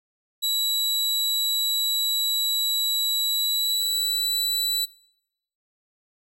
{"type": "tone with pitch glide", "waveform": "sawtooth", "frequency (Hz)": [3916, 3959], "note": ["B7", "B7"], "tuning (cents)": [-15, 3], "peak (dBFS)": -19, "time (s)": [0.42, 4.86], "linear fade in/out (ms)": 20, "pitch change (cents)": 18, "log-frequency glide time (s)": [3.23, 4.29], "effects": ["noise-tail reverb RT60 0.8 s tail -22 dB re dry"]}